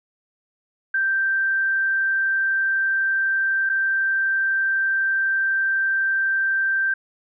sine tone with dropouts, 1568 Hz, G6, in tune, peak -18 dBFS, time 0.94-6.94 s, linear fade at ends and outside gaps 5 ms, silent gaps 3.693-3.697 s, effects none

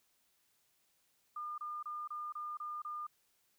sine tone bursts, 1208 Hz, D6, 48 cents sharp, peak -39 dBFS, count 7, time 1.36-3.068 s, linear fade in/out 5 ms, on 220 ms, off 28 ms, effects white hiss -75 dBFS RMS until 3.58 s

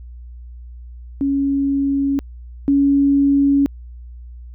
sine tone pair in turn, 277.3 / 280 Hz, C#4 / C#4, +1 / +18 cents, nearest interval unison, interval 17 cents, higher second, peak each -15 / -11 dBFS, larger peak second, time 1.21-2.19 / 2.68-3.66 s, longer neither, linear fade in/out 0 ms, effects added 60 Hz sine -33 dBFS peak until 4.54 s

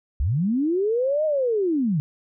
sine linear two-way sweep, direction up then down, 55 to 632 to 138.8 Hz, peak -19 dBFS, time 0.2-2 s, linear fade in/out 0 ms, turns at 1.25 s, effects none

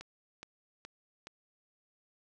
click train, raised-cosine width 0.2 ms, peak -28 dBFS, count 4, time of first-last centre 0.01-1.271 s, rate 2.38 Hz, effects none

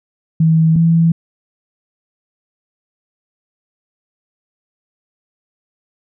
sine tone pair in turn, 161.1 / 165.53 Hz, E3 / E3, -39 / +8 cents, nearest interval unison, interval 47 cents, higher second, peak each -8 dBFS, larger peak neither, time 0.4-0.76 / 0.76-1.12 s, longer neither, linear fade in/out 5 ms, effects none

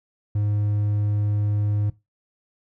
triangle tone, 103.83 Hz, G#2, in tune, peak -18 dBFS, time 0.35-1.9 s, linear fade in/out 5 ms, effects noise-tail reverb RT60 0.2 s tail -17 dB re dry

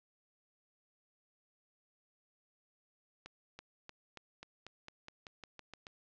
accelerating click train, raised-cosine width 0.2 ms, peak -30 dBFS, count 13, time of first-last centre 3.26-5.868 s, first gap 330 ms, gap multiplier 0.92, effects low-pass 5000 Hz 12 dB/octave

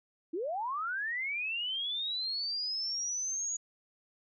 sine linear sweep, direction up, 300.4 to 6790 Hz, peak -32 dBFS, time 0.33-3.57 s, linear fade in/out 10 ms, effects none

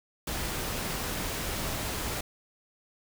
pink noise, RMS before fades -33 dBFS, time 0.27-2.21 s, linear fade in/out 5 ms, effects none

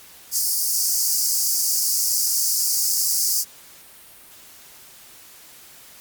pink high-pass noise, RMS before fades -21 dBFS, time 0.31-3.45 s, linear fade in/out 50 ms, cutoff 4700 Hz, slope 96 dB/octave, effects white hiss -46 dBFS RMS until 6 s + Opus 48 kbps

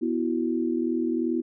sine chord, B suspended fourth, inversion none, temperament equal, 246.9 / 329.6 / 370 Hz, B3 / E4 / F#4, 0 / 0 / 0 cents, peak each -27 / -26 / -31 dBFS, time 0.01-1.42 s, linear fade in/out 20 ms, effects none

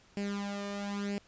sawtooth tone with flanger, 201.7 Hz, G3, 50 cents sharp, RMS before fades -36 dBFS, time 0.17-1.18 s, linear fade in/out 0 ms, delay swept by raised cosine 0.4 to 1.7 ms, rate 1 Hz, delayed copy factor +0.75, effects pink hiss -62 dBFS RMS until 1.27 s + resampled to 16000 Hz

